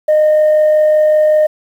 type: tone with amplitude modulation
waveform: sine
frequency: 613 Hz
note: D#5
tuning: 26 cents flat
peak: -4 dBFS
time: 0.08-1.47 s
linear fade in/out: 10 ms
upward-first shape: sine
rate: 45.3 Hz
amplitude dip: 25%
effects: tanh soft clip ceiling -5 dBFS + 7-bit